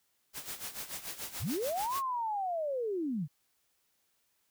white noise with tremolo, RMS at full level -39 dBFS, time 0.33-2.03 s, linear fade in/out 50 ms, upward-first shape sine, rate 6.9 Hz, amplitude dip 75%
sine linear two-way sweep, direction up then down, 41.2 to 1108.7 to 129.9 Hz, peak -31 dBFS, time 1.39-3.28 s, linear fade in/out 50 ms, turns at 1.97 s
effects white hiss -75 dBFS RMS until 4.5 s

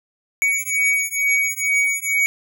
square beating tone pair, 2249 / 2251.2 Hz, C#7 / C#7, +24 / +26 cents, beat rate 2.2 Hz, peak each -21 dBFS, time 0.42-2.26 s, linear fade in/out 0 ms, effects none

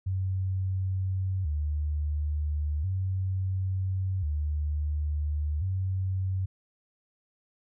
sine tone with vibrato, 84 Hz, E2, 33 cents sharp, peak -26 dBFS, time 0.06-6.46 s, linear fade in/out 10 ms, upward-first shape square, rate 0.36 Hz, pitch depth 200 cents each way, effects none

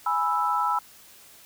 sine chord, E major, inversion first, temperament equal, 830.6 / 987.8 / 1318.5 Hz, G#5 / B5 / E6, 0 / 0 / 0 cents, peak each -28 / -26 / -25 dBFS, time 0.06-0.79 s, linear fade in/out 5 ms, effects white hiss -51 dBFS RMS until 1.45 s

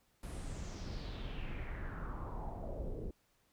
brown noise with low-pass filter sweep, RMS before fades -42 dBFS, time 0.23-3.11 s, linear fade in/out 2 ms, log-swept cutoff 11000 to 400 Hz, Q 4, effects pink hiss -74 dBFS RMS until 3.52 s

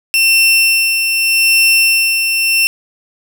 sawtooth tone with tremolo, 2700 Hz, E7, 41 cents sharp, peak -4 dBFS, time 0.14-2.67 s, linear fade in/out 0 ms, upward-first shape sine, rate 0.82 Hz, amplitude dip 45%, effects none

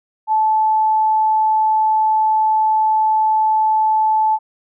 sine tone, 870 Hz, A5, 20 cents flat, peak -12 dBFS, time 0.27-4.39 s, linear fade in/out 50 ms, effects none

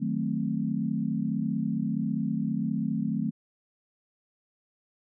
sine chord, D# diminished seventh, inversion none, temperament equal, 155.56 / 185 / 220 / 261.6 Hz, D#3 / F#3 / A3 / C4, 0 / 0 / 0 / 0 cents, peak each -33 / -32 / -29 / -33 dBFS, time 0-3.31 s, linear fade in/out 20 ms, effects none

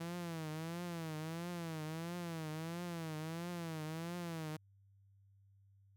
sawtooth tone with vibrato, 164.81 Hz, E3, in tune, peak -37 dBFS, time 0-4.57 s, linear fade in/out 10 ms, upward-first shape triangle, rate 1.5 Hz, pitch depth 130 cents each way, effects added 98 Hz sine -64 dBFS peak until 5.96 s

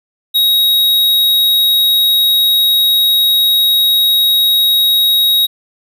square tone, 3794 Hz, A#7, 30 cents sharp, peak -9 dBFS, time 0.34-5.47 s, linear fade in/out 20 ms, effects none

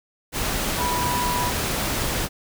sine tone in noise, 980 Hz, B5, 14 cents flat, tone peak -24 dBFS, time 0.77-1.52 s, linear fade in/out 50 ms, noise pink, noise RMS -25 dBFS, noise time 0.32-2.29 s, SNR -2 dB, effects none

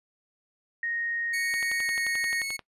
sine tone, 1864.7 Hz, A#6, in tune, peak -28 dBFS, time 0.83-2.42 s, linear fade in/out 2 ms
sawtooth tone with pitch glide, 2217 to 2198 Hz, C#7 to C#7, 0 to -15 cents, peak -27 dBFS, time 1.33-2.57 s, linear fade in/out 10 ms, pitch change -15 cents, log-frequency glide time 1.82-1.88 s
click train, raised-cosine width 0.3 ms, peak -22 dBFS, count 13, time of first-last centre 1.54-2.593 s, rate 11.4 Hz
effects noise-tail reverb RT60 0.1 s tail -20 dB re dry + resampled to 32000 Hz

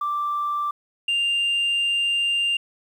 sine tone pair in turn, 1174.7 / 2794 Hz, D6 / F7, 0 / 0 cents, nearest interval octave + minor third, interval 1500 cents, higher second, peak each -21 / -17 dBFS, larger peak second, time 0.01-0.71 / 1.08-2.57 s, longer second, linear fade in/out 5 ms, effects tanh soft clip ceiling -18 dBFS + 9-bit

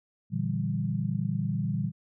sine chord, E half-diminished seventh, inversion second, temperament equal with one note detuned, 116.54 / 146.83 / 166.83 / 196 Hz, Bb2 / D3 / E3 / G3, 0 / 0 / +21 / 0 cents, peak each -32 dBFS, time 0.3-1.92 s, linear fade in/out 50 ms, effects none

